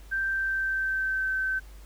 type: tone with pitch glide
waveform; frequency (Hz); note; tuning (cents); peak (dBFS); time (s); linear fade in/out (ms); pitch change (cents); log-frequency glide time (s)
sine; 1568 to 1540.2; G6 to G6; 0 to -31; -25; 0.11-1.6; 20; -31; 0.28-1.33
effects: added 50 Hz sine -44 dBFS peak until 1.85 s + pink hiss -56 dBFS RMS until 1.85 s